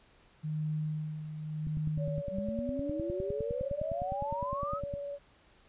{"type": "tone with tremolo", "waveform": "sine", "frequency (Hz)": 153.9, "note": "D#3", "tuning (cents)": -19, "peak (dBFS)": -30, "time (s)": [0.43, 2.22], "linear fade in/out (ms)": 20, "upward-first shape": "sine", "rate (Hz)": 0.86, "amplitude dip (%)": 60}
{"type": "click train", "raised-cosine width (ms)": 5, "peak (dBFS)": -26, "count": 33, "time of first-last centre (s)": [1.67, 4.939], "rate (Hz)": 9.79}
{"type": "tone with vibrato", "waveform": "sine", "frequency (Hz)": 569, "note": "C#5", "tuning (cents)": 45, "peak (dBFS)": -36, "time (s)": [1.97, 5.19], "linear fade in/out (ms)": 50, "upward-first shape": "sine", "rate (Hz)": 19, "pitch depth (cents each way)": 12}
{"type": "exponential sweep", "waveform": "sine", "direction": "up", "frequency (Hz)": [185.9, 1324], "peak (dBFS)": -34, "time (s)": [2.3, 4.81], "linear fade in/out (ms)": 50}
{"effects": ["pink hiss -63 dBFS RMS until 5.68 s", "resampled to 8000 Hz"]}